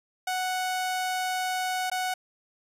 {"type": "tone with dropouts", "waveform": "sawtooth", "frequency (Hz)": 740, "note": "F#5", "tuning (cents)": 0, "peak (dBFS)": -23, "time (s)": [0.27, 2.14], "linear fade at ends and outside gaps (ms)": 5, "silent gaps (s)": [1.9, 1.915], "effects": ["resampled to 32000 Hz"]}